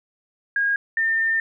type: tone pair in turn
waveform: sine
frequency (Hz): 1632 / 1805.6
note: G#6 / A6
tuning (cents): -31 / +44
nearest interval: major second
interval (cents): 175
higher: second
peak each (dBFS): -18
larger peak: neither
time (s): 0.56-0.76 / 0.97-1.4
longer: second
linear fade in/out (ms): 2
effects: none